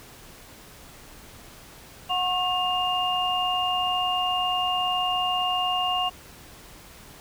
sine tone cluster, 731 / 1087 / 2815 Hz, F#5 / C#6 / F7, -21 / -34 / +13 cents, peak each -26 / -29 / -26 dBFS, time 2.09-6.1 s, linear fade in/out 20 ms, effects pink hiss -47 dBFS RMS until 7.2 s

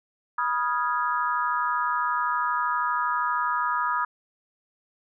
sine chord, F half-diminished seventh, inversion second, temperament equal with one note detuned, 977.5 / 1244.5 / 1396.9 / 1661.2 Hz, Cb6 / Eb6 / F6 / Ab6, -18 / 0 / 0 / 0 cents, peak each -27 / -26 / -32 / -32 dBFS, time 0.38-4.05 s, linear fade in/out 5 ms, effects none

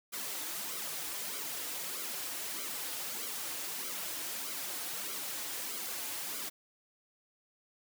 white noise with flanger, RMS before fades -39 dBFS, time 0.12-6.5 s, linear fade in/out 20 ms, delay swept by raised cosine 1.1 to 5.2 ms, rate 1.6 Hz, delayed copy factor -0.7, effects high-pass 200 Hz 12 dB/octave

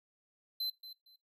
square tone with echo, 4065 Hz, B7, 49 cents sharp, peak -34 dBFS, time 0.6-0.7 s, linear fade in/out 5 ms, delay 230 ms, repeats 2, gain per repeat -13 dB, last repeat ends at 1.16 s, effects noise-tail reverb RT60 0.2 s tail -21 dB re dry

